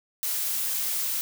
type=noise; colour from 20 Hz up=blue; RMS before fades=-28 dBFS; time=0.23-1.21 s; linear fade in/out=0 ms; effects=none